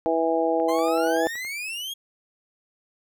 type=harmonic tone; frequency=163.8 Hz; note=E3; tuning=11 cents flat; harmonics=2 / 3 / 4 / 5; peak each=-26 / -24 / -25 / -27 dBFS; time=0.06-1.27 s; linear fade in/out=0 ms
type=click train; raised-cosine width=0.5 ms; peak=-30 dBFS; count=10; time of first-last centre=0.6-1.449 s; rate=10.6 Hz
type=exponential sweep; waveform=40% pulse; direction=up; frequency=1015 to 3322 Hz; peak=-29 dBFS; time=0.68-1.94 s; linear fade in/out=10 ms
effects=none